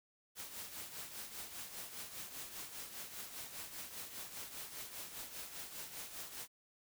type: noise with tremolo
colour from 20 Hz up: white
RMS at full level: -45 dBFS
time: 0.35-6.48 s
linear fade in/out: 50 ms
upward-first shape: triangle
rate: 5 Hz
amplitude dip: 65%
effects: none